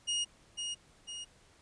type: tone with echo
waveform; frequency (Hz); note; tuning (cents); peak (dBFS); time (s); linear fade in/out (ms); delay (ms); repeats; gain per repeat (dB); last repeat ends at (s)
sawtooth; 2867; F7; +45; -27; 0.07-0.25; 20; 500; 2; -5; 1.25
effects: pink hiss -63 dBFS RMS until 1.61 s + resampled to 22050 Hz